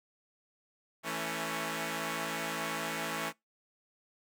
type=chord; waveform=5% pulse; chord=A major; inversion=second; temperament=equal with one note detuned; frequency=164.81 / 221.4 / 277.2 Hz; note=E3 / A3 / C#4; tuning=0 / +11 / 0 cents; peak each=-27 dBFS; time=1.03-3.33 s; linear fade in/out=50 ms; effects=noise-tail reverb RT60 0.2 s tail -25 dB re dry